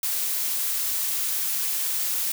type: noise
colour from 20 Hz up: blue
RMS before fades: -26 dBFS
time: 0.03-2.32 s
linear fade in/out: 2 ms
effects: none